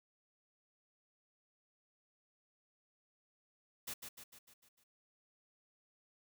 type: noise with echo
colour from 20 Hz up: white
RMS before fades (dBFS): -43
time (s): 3.87-3.94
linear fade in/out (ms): 10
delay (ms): 150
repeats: 6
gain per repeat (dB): -5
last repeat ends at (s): 4.84
effects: none